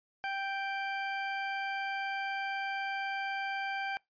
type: tone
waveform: 20% pulse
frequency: 784 Hz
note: G5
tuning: in tune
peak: -28 dBFS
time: 0.24-3.97 s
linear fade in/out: 0 ms
effects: noise-tail reverb RT60 0.2 s tail -25 dB re dry + resampled to 11025 Hz